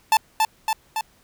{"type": "tone with echo", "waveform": "45% pulse", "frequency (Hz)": 879, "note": "A5", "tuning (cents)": -2, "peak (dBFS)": -13, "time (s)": [0.12, 0.17], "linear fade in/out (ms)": 2, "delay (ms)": 280, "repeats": 3, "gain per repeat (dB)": -3, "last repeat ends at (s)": 1.01, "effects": ["pink hiss -58 dBFS RMS until 1.23 s"]}